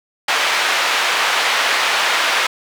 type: band-pass noise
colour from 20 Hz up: white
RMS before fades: -17 dBFS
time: 0.28-2.47 s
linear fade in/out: 5 ms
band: 720 to 2700 Hz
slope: 12 dB/octave
effects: none